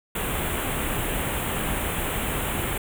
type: band-stop noise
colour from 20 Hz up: pink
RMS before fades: -27 dBFS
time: 0.15-2.78 s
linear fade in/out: 5 ms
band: 3400 to 7800 Hz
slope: 48 dB/octave
effects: none